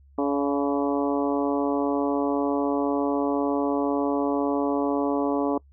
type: harmonic tone with a mistuned harmonic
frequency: 142 Hz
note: C#3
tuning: 42 cents sharp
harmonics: 2 / 3 / 4 / 5 / 6 / 7 / 8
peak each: -24 / -28 / -30 / -32 / -34 / -35 / -36 dBFS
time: 0.18-5.58 s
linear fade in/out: 5 ms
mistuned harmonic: 5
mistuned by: -35 cents
effects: noise-tail reverb RT60 0.1 s tail -25 dB re dry + added 69 Hz sine -51 dBFS peak until 5.72 s